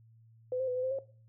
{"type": "tone with pitch steps", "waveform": "sine", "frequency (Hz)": [505, 523, 499.9, 507, 520, 541], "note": ["B4", "C5", "B4", "B4", "C5", "C#5"], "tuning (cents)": [39, -1, 21, 45, -11, -42], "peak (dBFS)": -30, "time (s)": [0.52, 0.988], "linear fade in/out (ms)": 2, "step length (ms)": 78, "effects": ["noise-tail reverb RT60 0.4 s tail -18 dB re dry", "added 113 Hz sine -57 dBFS peak until 1.28 s"]}